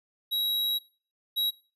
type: tone pair in turn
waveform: square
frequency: 3857 / 3857 Hz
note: B7 / B7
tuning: -42 / -42 cents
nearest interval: unison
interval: 0 cents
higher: neither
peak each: -26 / -25 dBFS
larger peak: second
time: 0.31-0.79 / 1.36-1.51 s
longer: first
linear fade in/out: 20 ms
effects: noise-tail reverb RT60 0.4 s tail -20 dB re dry + resampled to 32000 Hz